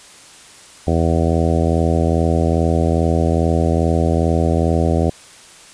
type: harmonic tone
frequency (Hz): 82.41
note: E2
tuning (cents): 0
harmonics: 1 / 2 / 3 / 4 / 5 / 6 / 7 / 8 / 9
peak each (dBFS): -17 / -20 / -22 / -23 / -24 / -25 / -25 / -26 / -27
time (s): 0.87-5.1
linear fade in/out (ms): 5
effects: white hiss -42 dBFS RMS until 5.73 s + resampled to 22050 Hz